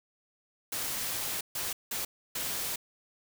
white noise bursts at uneven times, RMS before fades -34 dBFS, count 4, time 0.72-1.41 / 1.55-1.73 / 1.91-2.05 / 2.35-2.76 s, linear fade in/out 5 ms, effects none

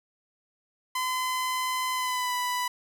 sawtooth tone with pitch glide, 1021 to 990.2 Hz, C6 to B5, -43 to +4 cents, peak -23 dBFS, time 0.95-2.68 s, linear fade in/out 5 ms, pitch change -53 cents, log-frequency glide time 1.93-2.34 s, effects none

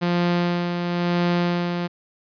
sawtooth tone with tremolo, 174.61 Hz, F3, in tune, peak -14 dBFS, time 0.01-1.88 s, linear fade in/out 20 ms, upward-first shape sine, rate 0.98 Hz, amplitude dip 45%, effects resampled to 11025 Hz

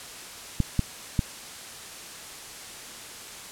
clicks, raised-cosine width 5 ms, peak -9 dBFS, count 3, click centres 0.603 / 0.793 / 1.192 s, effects white hiss -41 dBFS RMS until 3.51 s + low-pass 10000 Hz 12 dB/octave

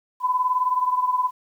sine beating tone pair, 1002 / 1021 Hz, B5 / C6, +25 / -43 cents, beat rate 19 Hz, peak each -20 / -25 dBFS, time 0.2-1.31 s, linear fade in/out 50 ms, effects 9-bit

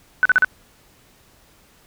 sine tone bursts, 1500 Hz, F#6, 23 cents sharp, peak -10 dBFS, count 4, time 0.23-0.446 s, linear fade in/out 0 ms, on 24 ms, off 40 ms, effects pink hiss -54 dBFS RMS until 1.86 s

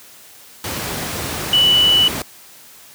sine tone in noise, 2965 Hz, F#7, 3 cents sharp, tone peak -10 dBFS, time 1.53-2.08 s, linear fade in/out 2 ms, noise pink, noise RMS -24 dBFS, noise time 0.64-2.22 s, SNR +11 dB, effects white hiss -43 dBFS RMS until 2.94 s + high-pass 80 Hz 12 dB/octave

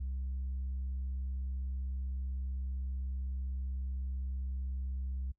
sine tone with tanh clipping, 65.41 Hz, C2, in tune, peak -35 dBFS, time 0-5.32 s, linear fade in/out 10 ms, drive 1 dB, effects noise-tail reverb RT60 0.1 s tail -22 dB re dry

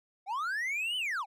triangle linear two-way sweep, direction up then down, 718 to 3058 to 718 Hz, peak -29 dBFS, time 0.26-1.26 s, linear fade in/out 50 ms, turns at 0.97 s, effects none

